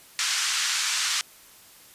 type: band-pass noise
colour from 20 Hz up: white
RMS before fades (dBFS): -26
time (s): 0.19-1.21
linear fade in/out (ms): 0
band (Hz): 1200 to 7300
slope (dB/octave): 24
effects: white hiss -51 dBFS RMS until 1.94 s + resampled to 32000 Hz